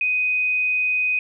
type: tone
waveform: sine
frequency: 2500 Hz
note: D#7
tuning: 8 cents sharp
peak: -18 dBFS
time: 0.01-1.19 s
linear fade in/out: 2 ms
effects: none